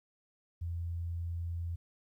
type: tone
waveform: sine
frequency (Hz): 85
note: F2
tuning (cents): -46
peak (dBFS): -34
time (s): 0.61-1.76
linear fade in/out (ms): 10
effects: 12-bit